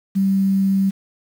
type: tone with quantisation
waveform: sine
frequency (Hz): 194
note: G3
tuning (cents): -18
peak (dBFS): -14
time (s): 0.15-0.91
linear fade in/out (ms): 20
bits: 7
effects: none